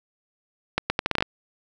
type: accelerating click train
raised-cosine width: 0.3 ms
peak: -5 dBFS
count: 9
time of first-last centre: 0.78-1.224 s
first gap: 120 ms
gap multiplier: 0.76
effects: none